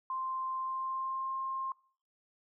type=tone with pitch glide; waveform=sine; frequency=1046 to 1061.8 Hz; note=C6 to C6; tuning=-1 to +25 cents; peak=-33 dBFS; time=0.1-1.72 s; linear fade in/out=2 ms; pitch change=+26 cents; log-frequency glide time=0.56-1.36 s; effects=noise-tail reverb RT60 0.5 s tail -25 dB re dry